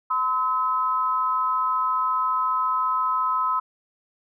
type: tone pair together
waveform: sine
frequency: 1021.5 / 1287 Hz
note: C6 / E6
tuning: -42 / -42 cents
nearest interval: major third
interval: 400 cents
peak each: -23 dBFS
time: 0.1-3.6 s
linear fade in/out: 10 ms
effects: none